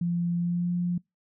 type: tone with pitch glide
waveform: sine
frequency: 172.7 to 175.92 Hz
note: F3 to F3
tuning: -19 to +13 cents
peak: -24 dBFS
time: 0.01-0.98 s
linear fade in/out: 5 ms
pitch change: +32 cents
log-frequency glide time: 0.37-0.72 s
effects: noise-tail reverb RT60 0.2 s tail -26 dB re dry